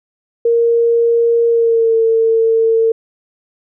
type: tone with pitch glide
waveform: sine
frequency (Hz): 466.2 to 451.4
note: A#4 to A4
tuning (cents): 0 to +44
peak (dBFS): -9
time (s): 0.45-2.92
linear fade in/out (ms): 5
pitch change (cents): -56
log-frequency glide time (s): 1.48-1.96
effects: none